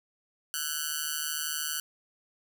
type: tone with amplitude modulation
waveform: 5% pulse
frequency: 1493 Hz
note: F#6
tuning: 15 cents sharp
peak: -15 dBFS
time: 0.54-1.8 s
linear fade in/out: 0 ms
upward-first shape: sine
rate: 153 Hz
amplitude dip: 95%
effects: none